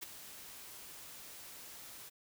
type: noise with ADSR envelope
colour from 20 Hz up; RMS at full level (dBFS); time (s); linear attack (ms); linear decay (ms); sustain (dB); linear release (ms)
white; -41; 0.01-2.1; 20; 13; -10; 22
effects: none